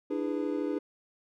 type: chord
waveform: triangle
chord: E dominant seventh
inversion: third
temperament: just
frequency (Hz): 296.7 / 329.6 / 412 / 494.4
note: D4 / E4 / G#4 / B4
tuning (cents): +18 / 0 / -14 / +2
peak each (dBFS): -30 / -34 / -33 / -35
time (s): 0.1-0.79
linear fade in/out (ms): 10
effects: none